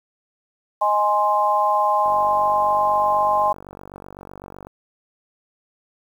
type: chord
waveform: sine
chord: Ab major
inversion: second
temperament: equal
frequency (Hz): 622.3 / 830.6 / 1046.5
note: Eb5 / Ab5 / C6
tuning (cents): 0 / 0 / 0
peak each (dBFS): -23 / -19 / -19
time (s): 0.81-3.53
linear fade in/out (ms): 10
type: click train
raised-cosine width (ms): 1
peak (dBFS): -23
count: 126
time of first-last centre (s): 2.06-4.67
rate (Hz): 47.9
effects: 8-bit